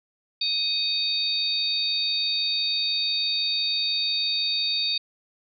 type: tone cluster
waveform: sine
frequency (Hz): 2509 / 3716 / 4550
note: D#7 / A#7 / C#8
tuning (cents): +14 / -6 / +44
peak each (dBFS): -34 / -26 / -25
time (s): 0.41-4.98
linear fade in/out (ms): 5
effects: none